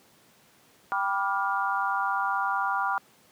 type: chord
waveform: sine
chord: G dominant seventh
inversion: none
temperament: just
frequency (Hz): 784 / 980 / 1176 / 1411.2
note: G5 / B5 / D6 / F6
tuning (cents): 0 / -14 / +2 / +18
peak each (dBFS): -30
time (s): 0.92-2.98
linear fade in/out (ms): 0
effects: pink hiss -59 dBFS RMS until 3.31 s + high-pass 150 Hz 12 dB/octave